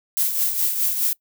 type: noise with tremolo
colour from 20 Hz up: violet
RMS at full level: -19 dBFS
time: 0.17-1.13 s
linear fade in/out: 0 ms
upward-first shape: triangle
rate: 4.8 Hz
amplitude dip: 60%
effects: noise-tail reverb RT60 0.1 s tail -23 dB re dry